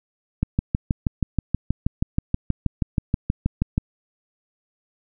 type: click train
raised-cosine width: 5 ms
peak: -7 dBFS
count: 22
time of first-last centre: 0.43-3.779 s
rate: 6.27 Hz
effects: none